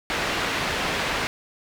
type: low-pass noise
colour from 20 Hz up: white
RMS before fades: -26 dBFS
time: 0.1-1.27 s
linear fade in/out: 0 ms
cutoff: 2600 Hz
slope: 12 dB/octave
effects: none